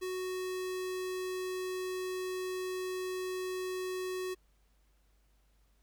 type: tone with notch filter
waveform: square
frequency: 370 Hz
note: F#4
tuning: in tune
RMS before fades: -37 dBFS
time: 0.01-4.35 s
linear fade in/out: 20 ms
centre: 870 Hz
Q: 1.8
effects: added 50 Hz sine -66 dBFS peak until 5.82 s + pink hiss -75 dBFS RMS until 5.82 s